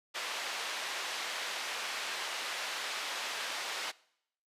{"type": "band-pass noise", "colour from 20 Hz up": "white", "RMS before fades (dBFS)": -38, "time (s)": [0.14, 3.92], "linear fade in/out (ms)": 20, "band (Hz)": [590, 3800], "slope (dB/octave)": 12, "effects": ["noise-tail reverb RT60 0.7 s tail -22 dB re dry", "resampled to 32000 Hz"]}